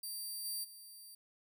10% pulse tone with level steps, 4700 Hz, D8, 1 cent sharp, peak -34 / -31 / -45 dBFS, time 0.03-1.15 s, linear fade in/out 5 ms, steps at 0.44 / 0.63 s, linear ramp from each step 20 ms, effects none

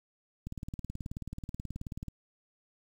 click train, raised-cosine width 5 ms, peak -26 dBFS, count 31, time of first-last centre 0.47-2.083 s, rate 18.6 Hz, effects 9-bit

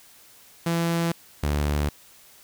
sawtooth tone pair in turn, 168.1 / 73.42 Hz, E3 / D2, +34 / 0 cents, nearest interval octave + major second, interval 1434 cents, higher first, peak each -18 dBFS, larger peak neither, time 0.66-1.12 / 1.43-1.89 s, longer neither, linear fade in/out 5 ms, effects white hiss -52 dBFS RMS until 2.43 s

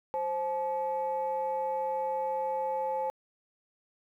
sine tone pair together, 527 / 861 Hz, C5 / A5, +12 / -38 cents, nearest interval minor sixth, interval 850 cents, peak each -31 / -30 dBFS, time 0.14-3.1 s, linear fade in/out 0 ms, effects tanh soft clip ceiling -23 dBFS + 11-bit

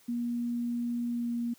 sine tone with pitch glide, 238.5 to 236.6 Hz, A#3 to A#3, +40 to +26 cents, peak -29 dBFS, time 0.08-1.54 s, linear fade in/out 10 ms, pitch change -14 cents, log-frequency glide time 1.11-1.31 s, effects white hiss -61 dBFS RMS until 1.58 s + high-pass 60 Hz 12 dB/octave

